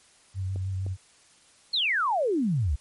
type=tone with vibrato; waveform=sine; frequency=95 Hz; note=F#2; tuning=46 cents sharp; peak=-27 dBFS; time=0.34-0.97 s; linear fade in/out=50 ms; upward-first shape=square; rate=6.4 Hz; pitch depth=21 cents each way
type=clicks; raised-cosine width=2 ms; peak=-27 dBFS; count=2; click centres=0.56 / 0.865 s
type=exponential sweep; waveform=sine; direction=down; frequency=4396 to 62 Hz; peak=-22 dBFS; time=1.73-2.76 s; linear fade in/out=10 ms
effects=white hiss -58 dBFS RMS until 2.8 s + MP3 48 kbps